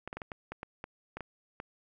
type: clicks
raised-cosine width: 0.5 ms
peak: -24 dBFS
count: 11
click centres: 0.076 / 0.129 / 0.17 / 0.218 / 0.318 / 0.52 / 0.631 / 0.841 / 1.17 / 1.207 / 1.601 s
effects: none